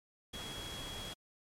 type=tone in noise; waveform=sine; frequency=3322 Hz; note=G#7; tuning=in tune; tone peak=-45 dBFS; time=0.33-1.14 s; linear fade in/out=10 ms; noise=pink; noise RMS=-45 dBFS; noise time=0.33-1.14 s; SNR=-3 dB; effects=low-pass 11000 Hz 12 dB/octave + MP3 96 kbps